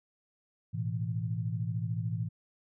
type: chord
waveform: sine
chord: A suspended second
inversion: none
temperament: equal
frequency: 110 / 123.47 / 164.81 Hz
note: A2 / B2 / E3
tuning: 0 / 0 / 0 cents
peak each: -33 / -36 / -36 dBFS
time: 0.73-2.29 s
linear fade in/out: 20 ms
effects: none